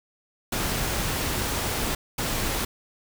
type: noise bursts at uneven times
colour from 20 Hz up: pink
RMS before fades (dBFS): -27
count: 2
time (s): 0.52-1.95 / 2.18-2.65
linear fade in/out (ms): 5
effects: none